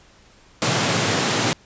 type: high-pass noise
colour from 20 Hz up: pink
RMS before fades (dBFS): -20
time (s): 0.62-1.53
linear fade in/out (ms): 0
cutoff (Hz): 100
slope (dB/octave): 96
effects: pink hiss -52 dBFS RMS until 1.65 s + resampled to 16000 Hz